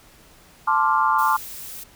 sine chord, D minor seventh, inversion second, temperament equal, 880 / 1046.5 / 1174.7 / 1396.9 Hz, A5 / C6 / D6 / F6, 0 / 0 / 0 / 0 cents, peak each -21 / -21 / -21 / -25 dBFS, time 0.67-1.37 s, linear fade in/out 10 ms
blue noise, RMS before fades -36 dBFS, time 1.18-1.84 s, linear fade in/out 10 ms
effects pink hiss -51 dBFS RMS until 1.95 s

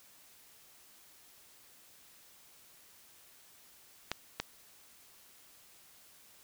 clicks, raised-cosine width 0.2 ms, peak -15 dBFS, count 2, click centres 4.116 / 4.4 s, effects white hiss -60 dBFS RMS until 6.43 s

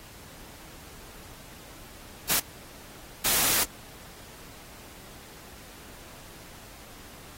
white noise bursts at uneven times, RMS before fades -24 dBFS, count 2, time 2.29-2.4 / 3.24-3.64 s, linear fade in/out 10 ms, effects pink hiss -48 dBFS RMS until 7.37 s + AAC 48 kbps

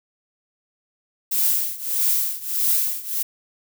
violet noise with tremolo, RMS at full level -18 dBFS, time 1.31-3.23 s, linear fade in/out 10 ms, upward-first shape triangle, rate 1.6 Hz, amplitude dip 90%, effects none

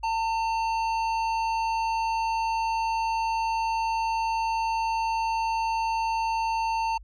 triangle tone with tanh clipping, 900 Hz, A5, 39 cents sharp, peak -26 dBFS, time 0.03-6.98 s, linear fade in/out 10 ms, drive 16 dB, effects added 50 Hz sine -44 dBFS peak until 7.03 s

